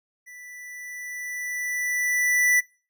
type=tone with level ramp; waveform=square; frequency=1975.5 Hz; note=B6; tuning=in tune; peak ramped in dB=-43 to -17 dBFS; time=0.26-2.61 s; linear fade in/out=20 ms; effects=noise-tail reverb RT60 0.4 s tail -25 dB re dry